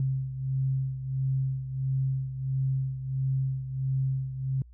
sine beating tone pair, 132.7 / 134.2 Hz, C3 / C3, +25 / +44 cents, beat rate 1.5 Hz, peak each -27 / -33 dBFS, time 0-4.62 s, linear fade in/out 2 ms, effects added 60 Hz sine -48 dBFS peak until 4.73 s

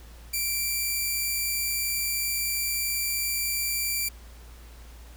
5% pulse tone, 2349 Hz, D7, in tune, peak -16 dBFS, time 0.33-4.09 s, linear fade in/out 10 ms, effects added 58 Hz sine -44 dBFS peak until 5.16 s + pink hiss -53 dBFS RMS until 5.16 s

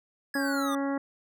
square linear sweep, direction down, 1692 to 1174.7 Hz, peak -32 dBFS, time 0.34-0.75 s, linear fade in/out 2 ms
harmonic tone, 277.2 Hz, C#4, in tune, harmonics 1 / 2 / 3 / 4 / 5 / 6 / 7, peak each -28 / -34 / -38 / -40 / -42 / -44 / -45 dBFS, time 0.35-0.98 s, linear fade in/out 5 ms
effects none

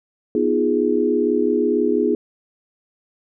sine chord, F half-diminished seventh, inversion second, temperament equal, 246.9 / 311.1 / 349.2 / 415.3 Hz, Cb4 / Eb4 / F4 / Ab4, 0 / 0 / 0 / 0 cents, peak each -22 / -22 / -22 / -19 dBFS, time 0.35-2.15 s, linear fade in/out 2 ms, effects none

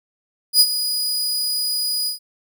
sawtooth tone with ADSR envelope, 4933 Hz, D#8, 16 cents flat, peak -5 dBFS, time 0.53-2.19 s, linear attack 74 ms, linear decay 50 ms, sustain -12 dB, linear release 120 ms, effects none

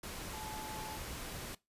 sine tone in noise, 864 Hz, A5, 32 cents flat, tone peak -45 dBFS, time 0.33-0.97 s, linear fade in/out 5 ms, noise pink, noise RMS -44 dBFS, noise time 0.03-1.55 s, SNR -4 dB, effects noise-tail reverb RT60 0.2 s tail -20 dB re dry + resampled to 32000 Hz

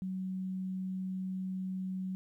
sine tone, 187.4 Hz, F#3, 22 cents sharp, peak -34 dBFS, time 0.02-2.15 s, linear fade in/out 0 ms, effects 12-bit

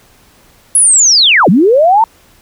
sine linear two-way sweep, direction down then up, 10760 to 155.56 to 928 Hz, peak -4 dBFS, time 0.75-2.04 s, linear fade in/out 2 ms, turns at 1.49 s, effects pink hiss -46 dBFS RMS until 2.41 s

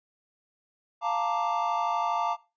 triangle chord, Bb major seventh, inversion second, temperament equal, 698.5 / 880 / 932.3 / 1174.7 Hz, F5 / A5 / Bb5 / D6, 0 / 0 / 0 / 0 cents, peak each -29 dBFS, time 1.01-2.37 s, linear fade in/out 50 ms, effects noise-tail reverb RT60 0.3 s tail -20 dB re dry + resampled to 16000 Hz

